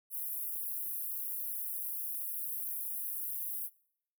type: high-pass noise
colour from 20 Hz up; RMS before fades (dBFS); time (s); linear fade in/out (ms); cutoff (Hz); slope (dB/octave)
pink; -38; 0.1-3.7; 50; 11000; 48
effects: noise-tail reverb RT60 0.7 s tail -24 dB re dry